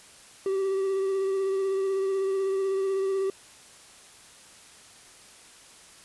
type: tone with vibrato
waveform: triangle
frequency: 386.8 Hz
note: G4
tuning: 23 cents flat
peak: -22 dBFS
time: 0.46-3.3 s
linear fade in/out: 2 ms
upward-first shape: triangle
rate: 16 Hz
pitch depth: 26 cents each way
effects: white hiss -51 dBFS RMS until 6.04 s + resampled to 24000 Hz